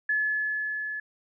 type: tone with level ramp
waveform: sine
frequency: 1715 Hz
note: A6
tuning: 45 cents flat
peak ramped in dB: -22 to -31 dBFS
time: 0.09-1 s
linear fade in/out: 5 ms
effects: none